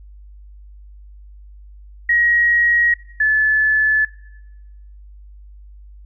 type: tone pair in turn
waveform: sine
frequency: 1895 / 1731.5 Hz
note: A#6 / A6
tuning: +28 / -28 cents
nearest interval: major second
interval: 156 cents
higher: first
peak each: -12 dBFS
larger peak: neither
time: 2.09-2.94 / 3.2-4.05 s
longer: neither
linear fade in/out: 5 ms
effects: noise-tail reverb RT60 1.0 s tail -20 dB re dry + added 50 Hz sine -38 dBFS peak until 6.05 s